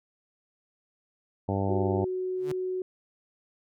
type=harmonic tone; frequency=98 Hz; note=G2; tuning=in tune; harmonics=1 / 2 / 3 / 4 / 5 / 6 / 7 / 8 / 9; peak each=-29 / -32 / -34 / -35 / -36 / -37 / -37 / -38 / -39 dBFS; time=1.48-2.05 s; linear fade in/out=10 ms
type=tone; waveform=sine; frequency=370 Hz; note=F#4; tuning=in tune; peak=-28 dBFS; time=1.69-2.82 s; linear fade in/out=2 ms
type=tone with exponential growth; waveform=sawtooth; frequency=146.83 Hz; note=D3; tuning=in tune; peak=-28 dBFS; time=2.36-2.52 s; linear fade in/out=2 ms; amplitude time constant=34 ms
effects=none